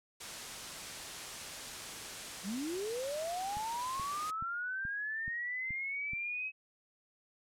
white noise, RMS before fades -43 dBFS, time 0.2-4.31 s, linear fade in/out 10 ms
sine linear sweep, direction up, 174.61 to 2565 Hz, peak -35 dBFS, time 2.43-6.52 s, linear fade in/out 50 ms
click train, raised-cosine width 5 ms, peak -34 dBFS, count 7, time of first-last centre 3.57-6.134 s, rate 2.34 Hz
effects low-pass 9000 Hz 12 dB/octave

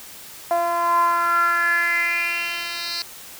10% pulse tone with band-pass filter sweep, 342.5 Hz, F4, 34 cents flat, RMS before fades -21 dBFS, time 0.51-3.02 s, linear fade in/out 0 ms, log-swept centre 730 to 4300 Hz, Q 6.1, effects white hiss -40 dBFS RMS until 3.39 s

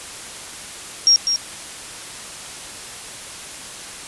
sine tone with echo, 5588 Hz, F8, in tune, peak -9 dBFS, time 1.07-1.16 s, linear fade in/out 0 ms, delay 200 ms, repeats 1, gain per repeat -7 dB, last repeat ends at 1.36 s, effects white hiss -34 dBFS RMS until 4.07 s + resampled to 24000 Hz

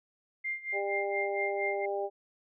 sine tone with tremolo, 2100 Hz, C7, 6 cents sharp, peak -30 dBFS, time 0.44-1.86 s, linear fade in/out 10 ms, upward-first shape sine, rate 4.3 Hz, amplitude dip 85%
harmonic tone, 199.5 Hz, G3, 31 cents sharp, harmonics 2 / 3 / 4, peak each -33 / -35 / -36 dBFS, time 0.72-2.1 s, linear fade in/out 50 ms
effects none

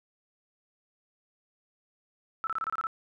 sine tone bursts, 1318.5 Hz, E6, in tune, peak -28 dBFS, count 8, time 2.44-2.869 s, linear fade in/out 0 ms, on 30 ms, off 27 ms, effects none

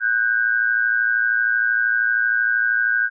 sine tone pair together, 1487.1 / 1600 Hz, F#6 / G6, +8 / +35 cents, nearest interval minor second, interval 127 cents, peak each -19 dBFS, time 0-3.1 s, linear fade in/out 50 ms, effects none

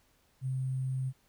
sine tone with sample-and-hold, 130.81 Hz, C3, in tune, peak -30 dBFS, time 0.41-1.13 s, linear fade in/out 50 ms, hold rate 8820 Hz, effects pink hiss -69 dBFS RMS until 1.28 s

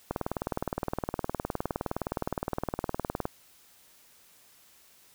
click train, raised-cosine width 1 ms, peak -15 dBFS, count 62, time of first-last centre 0.11-3.254 s, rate 19.4 Hz, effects white hiss -59 dBFS RMS until 5.14 s

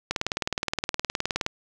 click train, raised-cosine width 0.2 ms, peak -8 dBFS, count 27, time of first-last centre 0.11-1.464 s, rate 19.2 Hz, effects none

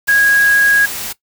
sine tone in noise, 1648 Hz, G#6, 14 cents flat, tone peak -8 dBFS, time 0.08-0.86 s, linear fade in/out 10 ms, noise white, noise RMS -24 dBFS, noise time 0.07-1.13 s, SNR +13 dB, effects noise-tail reverb RT60 0.1 s tail -18 dB re dry

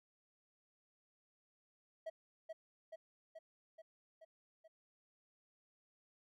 triangle tone with echo, 645 Hz, E5, 38 cents flat, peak -39 dBFS, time 2.06-2.1 s, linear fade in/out 10 ms, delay 430 ms, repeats 6, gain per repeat -3 dB, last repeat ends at 4.68 s, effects none

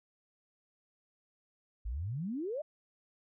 sine exponential sweep, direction up, 49 to 638 Hz, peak -34 dBFS, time 1.85-2.62 s, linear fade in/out 10 ms, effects none

